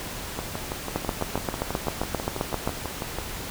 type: two click trains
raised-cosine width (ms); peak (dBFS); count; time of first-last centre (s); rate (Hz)
1; -15 / -10; 18 / 14; 0.39-3.186 / 0.96-2.675; 6.08 / 7.58
effects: pink hiss -35 dBFS RMS until 3.5 s